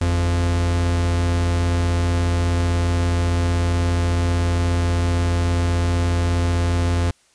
45% pulse tone pair together, 51.43 / 86.5 Hz, G#1 / F2, -16 / -16 cents, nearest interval major sixth, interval 900 cents, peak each -29 / -17 dBFS, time 0.01-7.11 s, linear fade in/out 5 ms, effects white hiss -58 dBFS RMS until 7.34 s + resampled to 22050 Hz

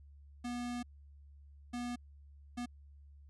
square tone bursts at uneven times, 242.6 Hz, B3, 31 cents flat, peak -38 dBFS, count 3, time 0.44-0.83 / 1.73-1.96 / 2.57-2.66 s, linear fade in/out 10 ms, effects added 71 Hz sine -54 dBFS peak until 3.29 s + resampled to 24000 Hz

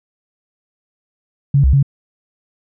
sine tone with pitch steps, 139.9 / 66.4 / 138.4 Hz, C#3 / C2 / C#3, +16 / +26 / -2 cents, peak -8 dBFS, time 1.54-1.828 s, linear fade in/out 5 ms, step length 96 ms, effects none

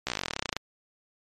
slowing click train, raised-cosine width 0.2 ms, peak -11 dBFS, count 21, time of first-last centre 0.07-0.566 s, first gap 15 ms, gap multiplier 1.05, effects MP3 64 kbps

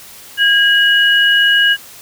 sine tone pair together, 1633.7 / 2911 Hz, G#6 / F#7, -29 / -29 cents, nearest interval minor seventh, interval 1000 cents, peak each -10 / -12 dBFS, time 0.37-1.77 s, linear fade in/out 50 ms, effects white hiss -37 dBFS RMS until 2.01 s

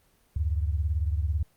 sine beating tone pair, 73.42 / 91.42 Hz, D2 / F#2, 0 / -20 cents, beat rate 18 Hz, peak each -25 / -30 dBFS, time 0.36-1.43 s, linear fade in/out 5 ms, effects pink hiss -65 dBFS RMS until 1.56 s + Opus 24 kbps

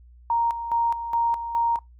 sine tone with tremolo, 932.3 Hz, A#5, in tune, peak -19 dBFS, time 0.3-1.79 s, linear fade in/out 2 ms, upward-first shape square, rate 2.4 Hz, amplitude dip 65%, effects noise-tail reverb RT60 0.2 s tail -25 dB re dry + added 60 Hz sine -47 dBFS peak until 1.99 s

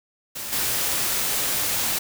white noise with level steps, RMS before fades -32 / -24 dBFS, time 0.35-1.99 s, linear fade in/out 10 ms, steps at 0.52 s, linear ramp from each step 10 ms, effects none

